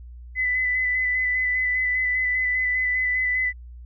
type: tone with vibrato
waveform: sine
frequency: 2006 Hz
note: B6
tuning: 26 cents sharp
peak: -20 dBFS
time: 0.35-3.53 s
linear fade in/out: 50 ms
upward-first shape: square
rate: 5 Hz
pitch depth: 15 cents each way
effects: added 60 Hz sine -38 dBFS peak until 3.85 s